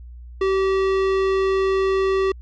sine tone with tanh clipping, 384.8 Hz, G4, 32 cents flat, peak -19 dBFS, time 0.41-2.32 s, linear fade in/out 5 ms, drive 17 dB, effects added 60 Hz sine -36 dBFS peak until 2.41 s

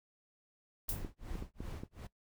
brown noise with tremolo, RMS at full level -41 dBFS, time 0.88-2.07 s, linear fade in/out 5 ms, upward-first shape sine, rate 2.7 Hz, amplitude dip 100%
violet noise with exponential decay, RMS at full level -33 dBFS, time 0.89-1.05 s, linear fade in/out 1 ms, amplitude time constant 33 ms
clicks, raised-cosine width 3 ms, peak -29 dBFS, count 5, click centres 1.048 / 1.355 / 1.425 / 1.605 / 1.835 s
effects noise-tail reverb RT60 0.1 s tail -19 dB re dry

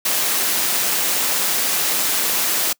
white noise with amplitude modulation, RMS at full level -18 dBFS, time 0.05-2.73 s, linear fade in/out 5 ms, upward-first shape sine, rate 184 Hz, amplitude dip 30%, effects noise-tail reverb RT60 0.1 s tail -26 dB re dry + high-pass 200 Hz 12 dB/octave

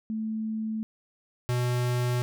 sine / square tone pair in turn, 219.3 / 123.08 Hz, A3 / B2, -6 / -5 cents, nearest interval minor seventh, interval 999 cents, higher first, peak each -28 / -25 dBFS, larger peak second, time 0.1-0.83 / 1.49-2.22 s, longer neither, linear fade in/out 0 ms, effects none

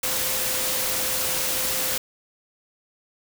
sine tone in noise, 517 Hz, C5, 21 cents flat, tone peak -36 dBFS, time 0.03-1.98 s, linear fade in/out 5 ms, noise white, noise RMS -25 dBFS, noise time 0.03-1.98 s, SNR -14 dB, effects none

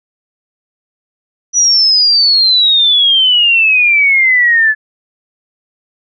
sine exponential sweep, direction down, 5920 to 1717 Hz, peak -6 dBFS, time 1.53-4.75 s, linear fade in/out 50 ms, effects none

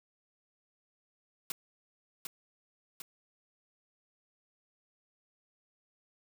white noise with echo, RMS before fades -36 dBFS, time 1.5-1.52 s, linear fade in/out 2 ms, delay 750 ms, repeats 2, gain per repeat -4 dB, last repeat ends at 3.02 s, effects none

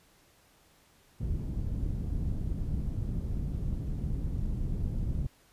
pink low-pass noise, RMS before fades -32 dBFS, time 1.2-5.27 s, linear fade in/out 10 ms, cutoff 160 Hz, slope 12 dB/octave, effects pink hiss -63 dBFS RMS until 5.52 s + resampled to 32000 Hz

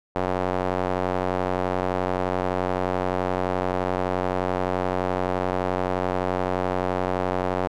square tone with band-pass filter, 45.81 Hz, F#1, 17 cents flat, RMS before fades -25 dBFS, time 0.15-7.68 s, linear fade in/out 10 ms, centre 690 Hz, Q 1.2, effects none

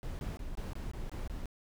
brown noise bursts, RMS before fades -39 dBFS, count 8, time 0.03-1.457 s, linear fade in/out 0 ms, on 160 ms, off 21 ms, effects none

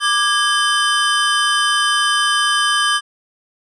square tone cluster, 1183 / 1646 / 3071 Hz, D6 / G#6 / G7, +12 / -16 / -36 cents, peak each -19 dBFS, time 0-3.01 s, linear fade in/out 50 ms, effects resampled to 22050 Hz

